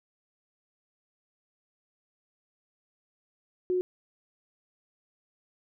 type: tone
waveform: sine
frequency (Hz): 364.5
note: F#4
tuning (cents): -26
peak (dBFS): -24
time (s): 3.7-3.81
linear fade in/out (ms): 0
effects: none